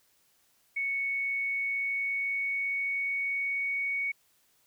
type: tone with pitch glide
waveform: sine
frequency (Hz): 2217 to 2232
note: C#7 to C#7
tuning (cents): 0 to +11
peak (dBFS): -28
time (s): 0.76-4.12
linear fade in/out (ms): 10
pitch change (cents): +11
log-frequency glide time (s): 0.98-3.8
effects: white hiss -68 dBFS RMS until 4.66 s